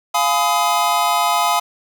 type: chord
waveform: square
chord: F half-diminished seventh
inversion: none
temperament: just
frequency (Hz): 698.5 / 838.1 / 1005.8 / 1257.2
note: F5 / Ab5 / Cb6 / Eb6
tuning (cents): 0 / +16 / +31 / +18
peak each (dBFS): -21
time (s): 0.14-1.6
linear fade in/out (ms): 10
effects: none